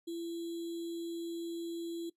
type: tone with sample-and-hold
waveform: sine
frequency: 336.8 Hz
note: E4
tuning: 37 cents sharp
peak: -36 dBFS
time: 0.07-2.1 s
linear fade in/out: 10 ms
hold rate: 3675 Hz
effects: noise-tail reverb RT60 0.1 s tail -18 dB re dry + resampled to 32000 Hz